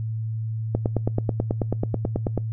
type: click train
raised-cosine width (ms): 2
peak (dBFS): -9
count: 16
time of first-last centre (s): 0.75-2.377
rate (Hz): 9.22
effects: noise-tail reverb RT60 0.2 s tail -24 dB re dry + added 111 Hz sine -25 dBFS peak until 2.52 s